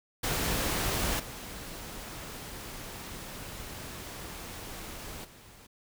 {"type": "noise with level steps", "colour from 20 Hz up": "pink", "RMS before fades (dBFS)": [-30, -42, -53], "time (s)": [0.23, 5.67], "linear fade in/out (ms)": 10, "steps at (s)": [1.19, 5.24], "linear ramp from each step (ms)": 10, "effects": []}